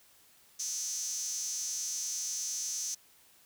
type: tone with high-pass filter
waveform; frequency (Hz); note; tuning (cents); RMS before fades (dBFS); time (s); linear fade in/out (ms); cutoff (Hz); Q
sawtooth; 248.5; B3; +11; -36; 0.59-2.95; 10; 6100; 8.6
effects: white hiss -62 dBFS RMS until 3.45 s